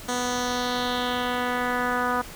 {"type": "tone with low-pass filter sweep", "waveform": "10% pulse", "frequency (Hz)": 246.9, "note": "B3", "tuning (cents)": 0, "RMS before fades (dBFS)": -26, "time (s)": [0.08, 2.22], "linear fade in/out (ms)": 10, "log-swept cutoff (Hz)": [7600, 1300], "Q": 2.3, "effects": ["pink hiss -41 dBFS RMS until 2.35 s"]}